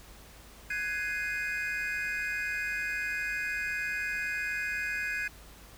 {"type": "chord", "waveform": "triangle", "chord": "Ab dominant seventh", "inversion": "third", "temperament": "equal with one note detuned", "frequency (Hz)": [1501.5, 1661.2, 2093, 2489], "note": ["Gb6", "Ab6", "C7", "Eb7"], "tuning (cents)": [25, 0, 0, 0], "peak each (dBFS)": [-37, -32, -38, -34], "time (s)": [0.7, 5.28], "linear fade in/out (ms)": 5, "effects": ["added 52 Hz sine -53 dBFS peak until 5.77 s", "pink hiss -53 dBFS RMS until 5.77 s"]}